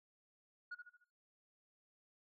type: tone with echo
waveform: sine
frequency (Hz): 1445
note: F#6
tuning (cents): -41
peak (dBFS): -40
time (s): 0.71-0.75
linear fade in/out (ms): 10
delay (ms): 74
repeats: 4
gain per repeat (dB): -7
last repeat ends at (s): 1.046
effects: noise-tail reverb RT60 0.4 s tail -22 dB re dry + tanh soft clip ceiling -42 dBFS